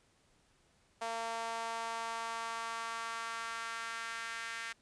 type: tone with high-pass filter sweep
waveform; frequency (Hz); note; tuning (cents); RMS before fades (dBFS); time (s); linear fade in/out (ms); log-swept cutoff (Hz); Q
sawtooth; 228.5; A#3; -34; -40; 1.01-4.73; 10; 740 to 1700; 2.4
effects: pink hiss -70 dBFS RMS until 4.81 s + resampled to 22050 Hz